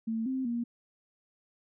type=tone with pitch steps; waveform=sine; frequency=224.7 / 262 / 236.4 Hz; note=A3 / C4 / A#3; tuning=+37 / +2 / +24 cents; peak=-29 dBFS; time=0.07-0.64 s; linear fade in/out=10 ms; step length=190 ms; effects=none